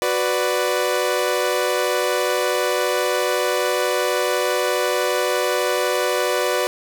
sawtooth chord, B minor, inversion second, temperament equal with one note detuned, 370 / 495.3 / 587.3 Hz, F#4 / B4 / D5, 0 / +5 / 0 cents, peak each -20 / -18 / -19 dBFS, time 0.02-6.67 s, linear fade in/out 0 ms, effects none

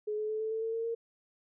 sine tone with pitch steps, 423.1 / 428.3 / 433.5 / 438.8 / 444.1 / 449.6 / 455 / 460.6 Hz, G#4 / A4 / A4 / A4 / A4 / A4 / A#4 / A#4, +32 / -47 / -26 / -5 / +16 / +37 / -42 / -21 cents, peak -31 dBFS, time 0.07-0.95 s, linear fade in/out 10 ms, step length 110 ms, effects none

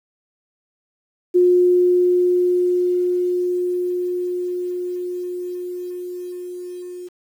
sine tone with level ramp, 358.4 Hz, F4, 45 cents sharp, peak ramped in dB -10 to -30 dBFS, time 1.34-7.09 s, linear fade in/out 20 ms, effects 8-bit

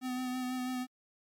square tone with vibrato, 253.4 Hz, B3, 45 cents sharp, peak -34 dBFS, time 0.01-0.87 s, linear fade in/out 50 ms, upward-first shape sine, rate 6.1 Hz, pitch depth 21 cents each way, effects MP3 96 kbps

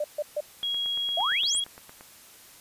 sine tone bursts, 596 Hz, D5, 25 cents sharp, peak -25 dBFS, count 3, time 0-0.406 s, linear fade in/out 5 ms, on 42 ms, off 140 ms
sine tone, 3300 Hz, G#7, 12 cents flat, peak -26 dBFS, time 0.63-1.64 s, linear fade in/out 2 ms
click train, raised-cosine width 0.5 ms, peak -30 dBFS, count 13, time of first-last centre 0.63-2.009 s, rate 8.7 Hz
sine exponential sweep, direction up, 629 to 10548 Hz, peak -25 dBFS, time 1.17-1.6 s, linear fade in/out 5 ms
effects white hiss -51 dBFS RMS until 2.6 s + resampled to 32000 Hz

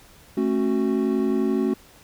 triangle chord, F# minor, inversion first, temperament equal with one note detuned, 220 / 271.5 / 370 Hz, A3 / C#4 / F#4, 0 / -36 / 0 cents, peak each -22 dBFS, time 0.37-1.74 s, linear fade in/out 5 ms, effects pink hiss -51 dBFS RMS until 2.03 s

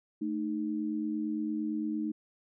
sine tone pair together, 220 / 308.8 Hz, A3 / D#4, 0 / -13 cents, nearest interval tritone, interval 587 cents, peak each -34 / -32 dBFS, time 0.21-2.12 s, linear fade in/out 10 ms, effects none

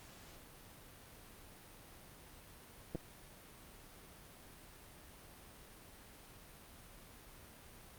clicks, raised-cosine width 2 ms, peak -27 dBFS, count 2, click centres 2.949 / 2.955 s, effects pink hiss -57 dBFS RMS until 7.98 s + Opus 48 kbps

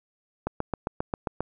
click train, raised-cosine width 1 ms, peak -13 dBFS, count 8, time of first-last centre 0.47-1.406 s, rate 7.48 Hz, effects none

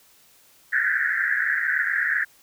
white band-pass noise, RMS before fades -23 dBFS, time 0.72-2.25 s, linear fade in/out 20 ms, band 1500 to 1900 Hz, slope 96 dB/octave, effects white hiss -56 dBFS RMS until 2.42 s

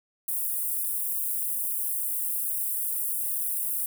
white high-pass noise, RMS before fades -29 dBFS, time 0.28-3.86 s, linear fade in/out 2 ms, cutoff 9100 Hz, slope 48 dB/octave, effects none

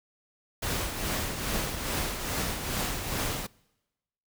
pink noise with tremolo, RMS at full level -29 dBFS, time 0.62-3.47 s, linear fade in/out 10 ms, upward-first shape triangle, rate 2.4 Hz, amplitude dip 55%, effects noise-tail reverb RT60 1.0 s tail -25 dB re dry

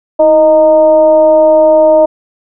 sine tone with frequency modulation, 622 Hz, D#5, 1 cent flat, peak -3 dBFS, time 0.19-2.06 s, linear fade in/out 10 ms, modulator 301 Hz, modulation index 0.5, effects none

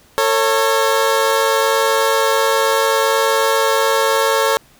20% pulse tone pair together, 449.3 / 550 Hz, A4 / C#5, +36 / -14 cents, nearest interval major third, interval 350 cents, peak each -11 dBFS, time 0.18-4.57 s, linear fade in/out 0 ms, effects pink hiss -50 dBFS RMS until 4.79 s

